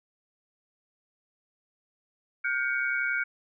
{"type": "tone cluster", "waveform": "sine", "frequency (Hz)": [1429, 1560, 2241], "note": ["F6", "G6", "C#7"], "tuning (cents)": [39, -9, 18], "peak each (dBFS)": -30, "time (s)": [2.44, 3.24], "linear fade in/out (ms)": 10, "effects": []}